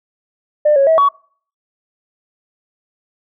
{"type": "tone with pitch steps", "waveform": "sine", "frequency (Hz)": [599, 551, 645, 1125], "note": ["D5", "C#5", "E5", "C#6"], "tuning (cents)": [34, -11, -38, 25], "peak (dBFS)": -7, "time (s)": [0.65, 1.09], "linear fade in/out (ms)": 10, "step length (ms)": 110, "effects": ["noise-tail reverb RT60 0.5 s tail -24 dB re dry", "tanh soft clip ceiling -4 dBFS"]}